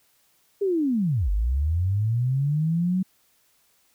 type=linear two-way sweep; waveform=sine; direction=down then up; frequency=411.8 to 46.42 to 189.9 Hz; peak=-20 dBFS; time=0.61-3.03 s; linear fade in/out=10 ms; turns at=1.3 s; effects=white hiss -64 dBFS RMS until 3.94 s